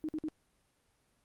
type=tone bursts; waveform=sine; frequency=311.1 Hz; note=D#4; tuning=in tune; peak=-33 dBFS; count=3; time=0.04-0.285 s; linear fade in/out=0 ms; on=47 ms; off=52 ms; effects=pink hiss -73 dBFS RMS until 1.24 s + Opus 32 kbps